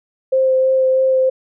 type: tone with vibrato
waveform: sine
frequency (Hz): 523.3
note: C5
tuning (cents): 0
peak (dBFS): -11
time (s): 0.32-1.3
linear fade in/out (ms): 10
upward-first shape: sine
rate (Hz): 3.1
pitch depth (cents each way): 10
effects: none